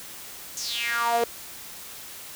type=tone with high-pass filter sweep; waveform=sawtooth; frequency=235.3 Hz; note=A#3; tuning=16 cents sharp; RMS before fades=-26 dBFS; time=0.57-1.24 s; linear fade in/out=2 ms; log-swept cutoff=6700 to 490 Hz; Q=5.6; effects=white hiss -41 dBFS RMS until 2.35 s